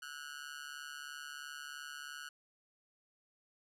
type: tone with amplitude modulation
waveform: sawtooth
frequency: 1464 Hz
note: F#6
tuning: 19 cents flat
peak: -37 dBFS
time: 0.02-2.29 s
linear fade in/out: 5 ms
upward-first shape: sine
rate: 143 Hz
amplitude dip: 100%
effects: low-pass 12000 Hz 12 dB/octave